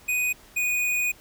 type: tone pair in turn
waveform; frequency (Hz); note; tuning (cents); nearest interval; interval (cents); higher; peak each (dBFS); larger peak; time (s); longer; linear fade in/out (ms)
square; 2489 / 2472; D#7 / D#7; 0 / -12; unison; 12; first; -23; neither; 0.08-0.33 / 0.56-1.12; second; 10
effects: pink hiss -52 dBFS RMS until 1.2 s